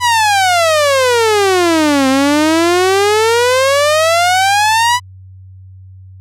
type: exponential two-way sweep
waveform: sawtooth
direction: down then up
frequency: 1000 to 261.6 to 1000 Hz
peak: -5 dBFS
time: 0-5 s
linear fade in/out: 50 ms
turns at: 2.08 s
effects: added 94 Hz sine -33 dBFS peak until 6.2 s + low-pass 10000 Hz 12 dB/octave